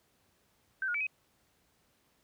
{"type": "tone with pitch steps", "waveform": "sine", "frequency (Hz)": [1549, 1438, 2307, 2529], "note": ["G6", "F#6", "D7", "D#7"], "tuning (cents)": [-21, -50, -31, 28], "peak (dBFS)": -30, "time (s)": [0.82, 1.068], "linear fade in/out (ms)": 2, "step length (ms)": 62, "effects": ["pink hiss -71 dBFS RMS until 2.23 s", "high-pass 60 Hz 12 dB/octave"]}